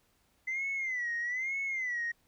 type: tone with vibrato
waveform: sine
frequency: 2029 Hz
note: B6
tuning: 46 cents sharp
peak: -30 dBFS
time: 0.47-2.12 s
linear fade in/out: 10 ms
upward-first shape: sine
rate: 1.1 Hz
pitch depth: 140 cents each way
effects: tanh soft clip ceiling -28 dBFS + pink hiss -71 dBFS RMS until 2.27 s